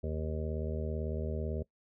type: harmonic tone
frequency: 78 Hz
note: D#2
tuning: 5 cents sharp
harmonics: 1 / 2 / 3 / 5 / 6 / 7 / 8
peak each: -35 / -41 / -42 / -42 / -43 / -45 / -46 dBFS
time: 0.03-1.63 s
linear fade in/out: 10 ms
effects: noise-tail reverb RT60 0.1 s tail -21 dB re dry